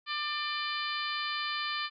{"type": "harmonic tone with a mistuned harmonic", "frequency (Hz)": 595, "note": "D5", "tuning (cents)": 22, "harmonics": [2, 3, 4, 5, 6, 7, 8], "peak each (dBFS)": [-36, -38, -39, -40, -41, -41, -42], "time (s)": [0.06, 1.9], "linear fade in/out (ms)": 50, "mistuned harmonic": 5, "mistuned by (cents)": 17, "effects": []}